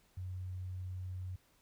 sine tone, 92 Hz, F#2, 9 cents flat, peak -39 dBFS, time 0.17-1.36 s, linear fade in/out 5 ms, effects pink hiss -70 dBFS RMS until 1.61 s

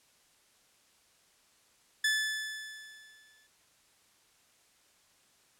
sawtooth tone with exponential decay, 1738 Hz, A6, 22 cents flat, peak -21 dBFS, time 2.04-3.47 s, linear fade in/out 5 ms, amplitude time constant 310 ms, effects white hiss -66 dBFS RMS until 5.59 s + low-pass 10000 Hz 12 dB/octave

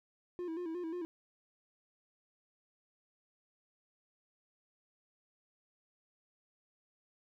triangle tone with vibrato, 339.5 Hz, F4, 49 cents flat, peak -35 dBFS, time 0.39-1.05 s, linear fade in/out 0 ms, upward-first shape square, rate 5.6 Hz, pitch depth 80 cents each way, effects none

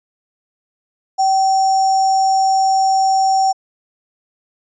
sine tone with sample-and-hold, 769 Hz, G5, 33 cents flat, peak -11 dBFS, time 1.18-3.53 s, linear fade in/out 20 ms, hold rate 6300 Hz, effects resampled to 16000 Hz

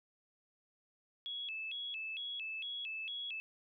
sine tone with vibrato, 2960 Hz, F#7, in tune, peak -39 dBFS, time 1.26-3.4 s, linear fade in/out 0 ms, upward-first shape square, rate 2.2 Hz, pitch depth 210 cents each way, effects none

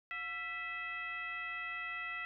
sine tone with frequency modulation, 1975.5 Hz, B6, in tune, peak -38 dBFS, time 0.11-2.25 s, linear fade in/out 0 ms, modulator 628 Hz, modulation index 1.1, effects none

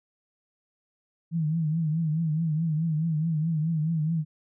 sine tone with vibrato, 159.2 Hz, D#3, 40 cents sharp, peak -23 dBFS, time 1.31-4.25 s, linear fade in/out 50 ms, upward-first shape triangle, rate 4.7 Hz, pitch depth 110 cents each way, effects none

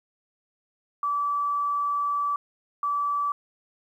sine tone pair in turn, 1155 / 1155 Hz, D6 / D6, -29 / -29 cents, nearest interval unison, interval 0 cents, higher neither, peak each -23 dBFS, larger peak neither, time 1.03-2.36 / 2.83-3.32 s, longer first, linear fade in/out 2 ms, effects 10-bit

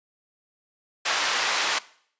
pink band-pass noise, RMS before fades -25 dBFS, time 1.05-1.79 s, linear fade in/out 10 ms, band 960 to 6200 Hz, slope 12 dB/octave, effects noise-tail reverb RT60 0.6 s tail -20 dB re dry + resampled to 16000 Hz

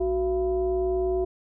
sine tone with frequency modulation, 370 Hz, F#4, in tune, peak -22 dBFS, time 0-1.25 s, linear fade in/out 10 ms, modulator 311 Hz, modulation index 0.67, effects none

